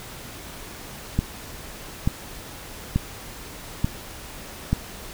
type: click train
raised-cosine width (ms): 5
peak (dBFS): -7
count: 5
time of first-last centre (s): 1.19-4.73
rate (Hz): 1.13
effects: pink hiss -39 dBFS RMS until 5.13 s